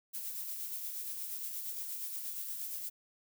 violet noise with tremolo, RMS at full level -39 dBFS, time 0.13-2.9 s, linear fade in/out 20 ms, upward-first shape sine, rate 8.5 Hz, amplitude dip 35%, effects none

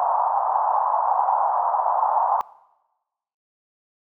pink band-pass noise, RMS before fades -21 dBFS, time 0-2.41 s, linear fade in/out 0 ms, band 760 to 1000 Hz, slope 48 dB/octave, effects noise-tail reverb RT60 1.0 s tail -21 dB re dry

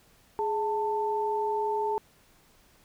sine tone pair together, 418.6 / 887 Hz, G#4 / A5, +14 / +14 cents, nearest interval octave + minor second, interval 1300 cents, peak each -29 / -28 dBFS, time 0.39-1.98 s, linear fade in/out 0 ms, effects pink hiss -61 dBFS RMS until 2.84 s

